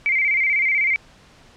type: tone with vibrato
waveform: sine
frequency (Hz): 2196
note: C#7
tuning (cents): -17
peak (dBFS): -16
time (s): 0.06-0.96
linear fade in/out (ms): 0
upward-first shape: square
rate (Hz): 16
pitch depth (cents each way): 75
effects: pink hiss -50 dBFS RMS until 1.56 s + low-pass 6000 Hz 12 dB/octave